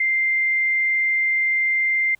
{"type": "tone", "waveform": "sine", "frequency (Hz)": 2093, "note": "C7", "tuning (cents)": 0, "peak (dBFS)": -17, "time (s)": [0, 2.15], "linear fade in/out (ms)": 5, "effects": ["pink hiss -62 dBFS RMS until 2.19 s"]}